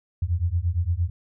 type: beating tone pair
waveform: sine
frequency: 82.41 / 91.11 Hz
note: E2 / F#2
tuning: 0 / -26 cents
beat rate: 8.7 Hz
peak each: -24 dBFS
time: 0.22-1.1 s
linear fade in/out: 5 ms
effects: none